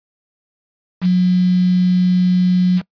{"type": "tone with quantisation", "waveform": "sine", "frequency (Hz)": 181.4, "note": "F#3", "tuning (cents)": -34, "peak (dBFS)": -10, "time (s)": [1.01, 2.82], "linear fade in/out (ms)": 50, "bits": 5, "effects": ["noise-tail reverb RT60 0.1 s tail -22 dB re dry", "resampled to 11025 Hz"]}